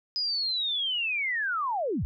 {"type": "linear sweep", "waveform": "sine", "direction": "down", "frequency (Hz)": [5020, 43.79], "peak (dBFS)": -26, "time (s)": [0.16, 2.05], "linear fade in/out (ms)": 0, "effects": []}